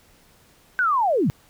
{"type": "linear sweep", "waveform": "sine", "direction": "down", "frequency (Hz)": [1542, 110], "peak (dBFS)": -17, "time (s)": [0.79, 1.3], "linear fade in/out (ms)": 0, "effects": ["pink hiss -56 dBFS RMS until 1.49 s"]}